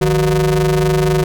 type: ring-modulated tone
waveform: 40% pulse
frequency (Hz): 110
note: A2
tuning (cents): 0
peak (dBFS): -8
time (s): 0.01-1.24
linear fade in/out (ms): 5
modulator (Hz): 263
effects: none